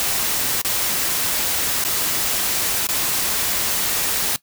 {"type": "noise with dropouts", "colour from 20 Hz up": "white", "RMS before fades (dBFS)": -21, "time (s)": [0, 4.36], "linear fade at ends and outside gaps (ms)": 0, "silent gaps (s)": [[0.615, 0.648], [1.839, 1.849], [2.869, 2.888]], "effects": ["noise-tail reverb RT60 0.1 s tail -18 dB re dry"]}